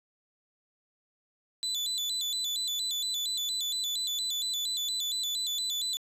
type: tone with vibrato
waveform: 35% pulse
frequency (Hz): 3729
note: A#7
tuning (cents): 0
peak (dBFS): -28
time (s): 1.63-5.97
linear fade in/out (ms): 0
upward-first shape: square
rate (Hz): 4.3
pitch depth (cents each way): 120
effects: resampled to 32000 Hz + 9-bit